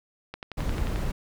click train, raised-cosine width 0.3 ms, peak -20 dBFS, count 8, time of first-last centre 0.34-0.959 s, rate 11.3 Hz
brown noise, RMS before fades -28 dBFS, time 0.57-1.12 s, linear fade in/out 10 ms
effects none

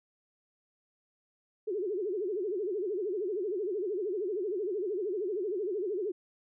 sine tone with vibrato, 392 Hz, G4, in tune, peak -30 dBFS, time 1.67-6.12 s, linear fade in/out 10 ms, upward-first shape sine, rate 13 Hz, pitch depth 200 cents each way, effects none

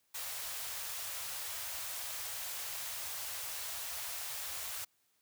white band-stop noise, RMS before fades -41 dBFS, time 0.14-4.85 s, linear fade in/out 10 ms, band 110 to 540 Hz, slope 24 dB/octave, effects white hiss -75 dBFS RMS until 5.21 s + high-pass 60 Hz 12 dB/octave

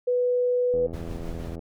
sine tone, 493.9 Hz, B4, in tune, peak -20 dBFS, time 0.07-0.87 s, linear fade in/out 10 ms
click train, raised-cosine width 2 ms, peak -24 dBFS, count 72, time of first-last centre 0.74-1.592 s, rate 83.3 Hz
brown noise with tremolo, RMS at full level -34 dBFS, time 0.93-1.56 s, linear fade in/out 10 ms, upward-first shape sine, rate 6.4 Hz, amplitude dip 35%
effects none

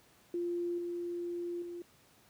sine tone with level steps, 347.5 Hz, F4, 9 cents flat, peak -32 / -35 / -40 dBFS, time 0.34-1.82 s, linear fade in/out 2 ms, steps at 0.78 / 1.62 s, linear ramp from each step 2 ms, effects pink hiss -64 dBFS RMS until 2.29 s + high-pass 80 Hz 12 dB/octave

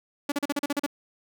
sawtooth tone bursts, 286.8 Hz, D4, 41 cents flat, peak -20 dBFS, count 9, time 0.29-0.864 s, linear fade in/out 5 ms, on 30 ms, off 38 ms, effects none

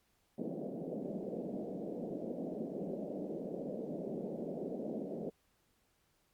pink band-pass noise, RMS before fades -41 dBFS, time 0.38-5.3 s, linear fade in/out 5 ms, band 170 to 630 Hz, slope 48 dB/octave, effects pink hiss -75 dBFS RMS until 6.33 s + Opus 48 kbps

